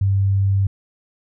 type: tone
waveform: sine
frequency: 98 Hz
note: G2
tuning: in tune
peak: -14 dBFS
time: 0.01-0.67 s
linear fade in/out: 5 ms
effects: none